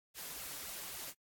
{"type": "noise with flanger", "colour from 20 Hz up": "white", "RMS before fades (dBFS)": -45, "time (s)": [0.14, 1.14], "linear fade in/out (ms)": 50, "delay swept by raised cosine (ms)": [1.4, 7.2], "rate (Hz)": 3.7, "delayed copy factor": 0.95, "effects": ["noise-tail reverb RT60 0.1 s tail -25 dB re dry", "AAC 64 kbps"]}